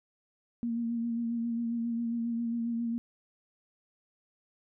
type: tone with vibrato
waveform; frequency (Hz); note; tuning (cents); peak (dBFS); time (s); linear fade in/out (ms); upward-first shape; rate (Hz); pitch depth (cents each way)
sine; 233.1; A#3; 0; -29; 0.63-2.98; 0; sine; 7.4; 27
effects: none